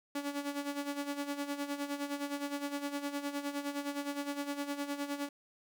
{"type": "tone with tremolo", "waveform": "sawtooth", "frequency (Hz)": 285.2, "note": "C#4", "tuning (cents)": 49, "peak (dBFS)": -29, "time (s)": [0.15, 5.29], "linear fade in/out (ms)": 5, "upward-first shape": "sine", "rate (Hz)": 9.7, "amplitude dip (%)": 70, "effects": ["11-bit"]}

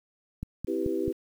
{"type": "click train", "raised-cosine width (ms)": 5, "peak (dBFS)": -21, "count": 4, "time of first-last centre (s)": [0.43, 1.079], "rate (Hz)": 4.62}
{"type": "chord", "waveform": "sine", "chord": "C major seventh", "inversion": "none", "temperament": "equal", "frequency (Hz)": [261.6, 329.6, 392, 493.9], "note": ["C4", "E4", "G4", "B4"], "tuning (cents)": [0, 0, 0, 0], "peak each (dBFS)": [-36, -30, -30, -35], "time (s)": [0.67, 1.13], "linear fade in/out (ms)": 20}
{"effects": ["9-bit"]}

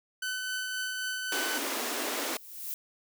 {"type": "tone with tremolo", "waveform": "sawtooth", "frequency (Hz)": 1511, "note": "F#6", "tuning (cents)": 36, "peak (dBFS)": -27, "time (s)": [0.22, 1.58], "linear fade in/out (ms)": 5, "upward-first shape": "triangle", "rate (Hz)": 3.8, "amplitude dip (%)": 30}
{"type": "high-pass noise", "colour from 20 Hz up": "pink", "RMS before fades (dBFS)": -33, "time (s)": [1.32, 2.37], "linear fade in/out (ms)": 2, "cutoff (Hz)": 240, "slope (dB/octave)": 96}
{"type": "noise with exponential growth", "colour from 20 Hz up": "violet", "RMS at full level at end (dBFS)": -34, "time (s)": [1.95, 2.74], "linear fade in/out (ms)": 1, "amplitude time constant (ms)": 170}
{"effects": []}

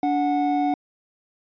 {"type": "tone pair together", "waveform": "triangle", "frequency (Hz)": [289.5, 735.4], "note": ["D4", "F#5"], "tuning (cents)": [-25, -11], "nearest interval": "octave + major third", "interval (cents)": 1614, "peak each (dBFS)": -20, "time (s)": [0.03, 0.74], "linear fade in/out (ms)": 2, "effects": ["resampled to 11025 Hz"]}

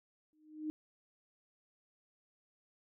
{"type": "tone with exponential growth", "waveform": "sine", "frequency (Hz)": 307.9, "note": "D#4", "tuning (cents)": -18, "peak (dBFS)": -33, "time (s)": [0.33, 0.7], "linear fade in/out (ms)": 0, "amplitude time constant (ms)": 79, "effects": []}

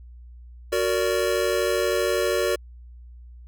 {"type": "chord", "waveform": "square", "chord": "Gb augmented", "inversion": "none", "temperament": "just", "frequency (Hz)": [370, 462.5, 578.1], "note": ["Gb4", "Bb4", "D5"], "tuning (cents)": [0, -14, -27], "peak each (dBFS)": -26, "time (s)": [0.72, 2.56], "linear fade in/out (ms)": 10, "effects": ["added 60 Hz sine -41 dBFS peak until 3.47 s"]}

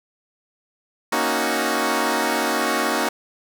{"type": "chord", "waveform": "10% pulse", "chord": "D# minor seventh", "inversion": "second", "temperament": "equal", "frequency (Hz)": [233.1, 277.2, 311.1, 370], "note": ["A#3", "C#4", "D#4", "F#4"], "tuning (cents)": [0, 0, 0, 0], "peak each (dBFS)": -17, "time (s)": [1.12, 3.09], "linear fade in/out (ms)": 5, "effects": []}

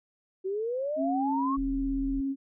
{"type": "exponential sweep", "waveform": "sine", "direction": "up", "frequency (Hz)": [370, 1128], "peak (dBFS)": -28, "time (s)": [0.44, 1.57], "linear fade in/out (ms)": 20}
{"type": "tone with vibrato", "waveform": "sine", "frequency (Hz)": 272.5, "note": "C#4", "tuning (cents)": -29, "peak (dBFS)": -27, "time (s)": [0.96, 2.36], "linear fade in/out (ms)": 50, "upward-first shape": "square", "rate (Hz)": 17, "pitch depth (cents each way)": 9}
{"type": "tone", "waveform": "sine", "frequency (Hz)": 39.92, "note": "D#1", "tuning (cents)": 45, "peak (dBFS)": -33, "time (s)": [1.57, 2.21], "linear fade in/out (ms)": 10}
{"effects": []}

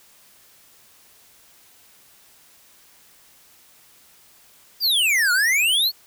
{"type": "exponential two-way sweep", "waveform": "square", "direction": "down then up", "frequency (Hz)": [4978, 1400, 4504], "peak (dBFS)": -17, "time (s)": [4.8, 5.92], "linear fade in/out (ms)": 50, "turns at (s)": 5.32, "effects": ["white hiss -53 dBFS RMS until 6.06 s"]}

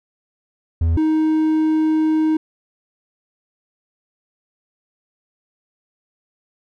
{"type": "tone pair in turn", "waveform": "triangle", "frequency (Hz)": [82.41, 313.5], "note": ["E2", "D#4"], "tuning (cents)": [0, 13], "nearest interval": "octave + major seventh", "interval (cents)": 2313, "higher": "second", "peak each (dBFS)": -12, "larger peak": "neither", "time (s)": [[0.81, 0.97], [0.97, 2.37]], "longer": "second", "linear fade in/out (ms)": 5, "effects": []}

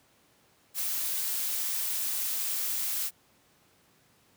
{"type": "noise", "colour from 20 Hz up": "blue", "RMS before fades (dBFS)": -31, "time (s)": [0.74, 3.11], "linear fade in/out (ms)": 50, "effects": ["pink hiss -64 dBFS RMS until 4.36 s", "high-pass 100 Hz 12 dB/octave"]}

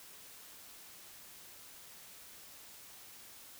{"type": "silence", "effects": ["white hiss -54 dBFS RMS until 3.59 s"]}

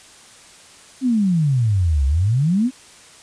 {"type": "exponential two-way sweep", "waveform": "sine", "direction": "down then up", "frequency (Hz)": [270, 65.41, 270], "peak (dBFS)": -14, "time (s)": [1.01, 2.71], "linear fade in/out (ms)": 50, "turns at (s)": 2.06, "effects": ["white hiss -45 dBFS RMS until 3.22 s", "resampled to 22050 Hz"]}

